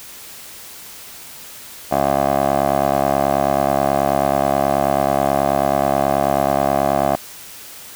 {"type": "tone with band-pass filter", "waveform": "15% pulse", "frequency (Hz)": 69.3, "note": "C#2", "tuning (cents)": 0, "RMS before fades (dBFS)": -17, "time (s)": [1.91, 7.16], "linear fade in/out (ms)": 10, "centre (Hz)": 690, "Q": 2.6, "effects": ["white hiss -37 dBFS RMS until 7.95 s"]}